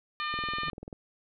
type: harmonic tone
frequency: 603 Hz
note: D5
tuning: 46 cents sharp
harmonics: 2 / 3 / 4 / 5 / 6 / 7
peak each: -33 / -37 / -39 / -41 / -43 / -44 dBFS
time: 0.2-0.7 s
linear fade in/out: 0 ms
type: click train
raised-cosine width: 2 ms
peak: -28 dBFS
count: 13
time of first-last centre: 0.34-0.928 s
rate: 20.4 Hz
type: tone with exponential growth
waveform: triangle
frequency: 155.1 Hz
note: D#3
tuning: 5 cents flat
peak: -30 dBFS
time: 0.62-0.69 s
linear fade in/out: 2 ms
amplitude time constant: 15 ms
effects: none